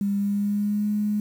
sine tone with pitch glide, 200.6 to 209.1 Hz, G3 to G#3, +40 to +12 cents, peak -21 dBFS, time 0.01-1.2 s, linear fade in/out 2 ms, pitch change +72 cents, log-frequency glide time 0.16-0.89 s, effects 8-bit

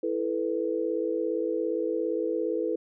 sine chord, E suspended fourth, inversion none, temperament equal with one note detuned, 329.6 / 436.5 / 493.9 Hz, E4 / A4 / B4, 0 / -14 / 0 cents, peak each -30 dBFS, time 0.03-2.76 s, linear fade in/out 5 ms, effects none

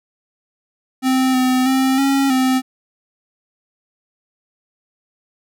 square tone with pitch steps, 260.2 / 255.9 / 263.7 / 273.8 / 259.2 Hz, C4 / C4 / C4 / C#4 / C4, -9 / -38 / +14 / -21 / -16 cents, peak -14 dBFS, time 1.02-2.62 s, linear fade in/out 50 ms, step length 320 ms, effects none

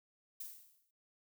violet noise with exponential decay, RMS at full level -43 dBFS, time 0.4-0.91 s, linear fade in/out 5 ms, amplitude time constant 110 ms, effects noise-tail reverb RT60 0.2 s tail -23 dB re dry

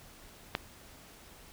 click, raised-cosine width 0.3 ms, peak -13 dBFS, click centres 0.551 s, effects pink hiss -54 dBFS RMS until 1.52 s

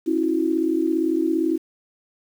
sine tone cluster, 269.4 / 324.3 / 361.9 Hz, C#4 / E4 / F#4, -49 / -28 / -38 cents, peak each -26 / -20 / -25 dBFS, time 0.06-1.58 s, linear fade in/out 20 ms, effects 8-bit

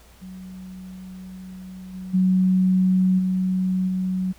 sine tone with level steps, 185.8 Hz, F#3, 7 cents sharp, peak -35 / -31 / -15 / -19 / -21 dBFS, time 0.21-4.33 s, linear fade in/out 20 ms, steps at 1.93 / 2.13 / 3.18 / 3.87 s, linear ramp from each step 20 ms, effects added 60 Hz sine -50 dBFS peak until 4.38 s + pink hiss -53 dBFS RMS until 4.38 s

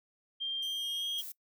sine tone with pitch glide, 3185 to 3250 Hz, G7 to G#7, +27 to -38 cents, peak -32 dBFS, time 0.4-1.22 s, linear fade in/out 20 ms, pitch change +35 cents, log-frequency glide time 0.64-1.06 s
15% pulse tone with vibrato, 2960 Hz, F#7, in tune, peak -38 dBFS, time 0.62-1.22 s, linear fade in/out 10 ms, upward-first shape sine, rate 2.6 Hz, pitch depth 32 cents each way
violet noise, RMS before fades -43 dBFS, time 1.18-1.32 s, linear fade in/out 5 ms
effects noise-tail reverb RT60 0.1 s tail -22 dB re dry

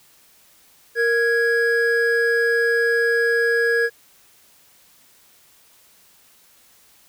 triangle tone pair together, 466.2 / 1661.3 Hz, A#4 / G#6, 0 / 0 cents, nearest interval octave + minor seventh, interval 2200 cents, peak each -17 dBFS, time 0.95-3.9 s, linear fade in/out 50 ms, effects white hiss -54 dBFS RMS until 7.08 s

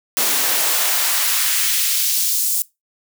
white noise with high-pass filter sweep, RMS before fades -18 dBFS, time 0.17-2.62 s, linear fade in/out 0 ms, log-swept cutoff 230 to 7600 Hz, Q 0.86, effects noise-tail reverb RT60 0.2 s tail -20 dB re dry

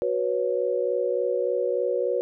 sine chord, F# suspended fourth, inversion none, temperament equal with one note detuned, 370 / 491 / 554.4 Hz, F#4 / B4 / C#5, 0 / -10 / 0 cents, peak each -28 / -25 / -27 dBFS, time 0.02-2.21 s, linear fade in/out 0 ms, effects none

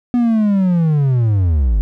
triangle linear sweep, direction down, 246.9 to 46.25 Hz, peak -9 dBFS, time 0.14-1.81 s, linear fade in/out 0 ms, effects none

